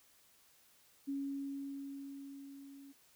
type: tone with level ramp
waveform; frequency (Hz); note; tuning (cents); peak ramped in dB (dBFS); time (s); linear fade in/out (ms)
sine; 277.2; C#4; 0; -35 to -52; 1.07-2.93; 20
effects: white hiss -67 dBFS RMS until 3.15 s